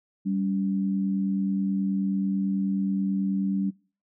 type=tone pair together; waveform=sine; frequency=195.1 / 284.4 Hz; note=G3 / C#4; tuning=-8 / +45 cents; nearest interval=perfect fifth; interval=653 cents; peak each=-24 / -31 dBFS; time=0.25-3.71 s; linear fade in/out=20 ms; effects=noise-tail reverb RT60 0.4 s tail -24 dB re dry